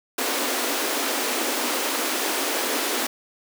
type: high-pass noise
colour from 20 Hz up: pink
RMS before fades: -25 dBFS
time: 0.18-3.07 s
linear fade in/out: 5 ms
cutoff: 240 Hz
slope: 96 dB/octave
effects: none